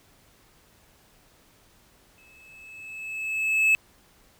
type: tone with exponential growth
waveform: triangle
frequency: 2600 Hz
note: E7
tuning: 24 cents flat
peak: -14 dBFS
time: 2.18-3.75 s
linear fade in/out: 0 ms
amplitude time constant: 340 ms
effects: pink hiss -59 dBFS RMS until 4.39 s